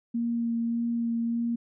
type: tone with vibrato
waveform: sine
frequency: 233.1 Hz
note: A#3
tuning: in tune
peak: -25 dBFS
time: 0.14-1.56 s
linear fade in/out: 10 ms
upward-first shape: sine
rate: 1.7 Hz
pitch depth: 12 cents each way
effects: none